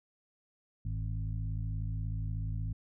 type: harmonic tone with a mistuned harmonic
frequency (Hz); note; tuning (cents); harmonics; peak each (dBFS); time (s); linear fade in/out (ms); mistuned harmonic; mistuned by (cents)
52.6; G#1; +23; 1 / 2 / 3 / 5; -36 / -35 / -42 / -53; 0.85-2.73; 5; 1; -140
effects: none